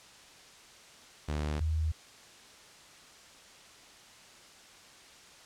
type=tone pair in turn; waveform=sawtooth / sine; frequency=75.1 / 79.08 Hz; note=D2 / D#2; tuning=+39 / +29 cents; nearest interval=minor second; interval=90 cents; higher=second; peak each=-27 dBFS; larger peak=neither; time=1.28-1.6 / 1.6-1.92 s; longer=neither; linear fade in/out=10 ms; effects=white hiss -54 dBFS RMS until 5.45 s + low-pass 7000 Hz 12 dB/octave